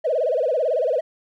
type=tone with vibrato; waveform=triangle; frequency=562 Hz; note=C#5; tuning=24 cents sharp; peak=-14 dBFS; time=0.04-1.01 s; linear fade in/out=20 ms; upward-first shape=sine; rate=18 Hz; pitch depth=260 cents each way; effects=tanh soft clip ceiling -16 dBFS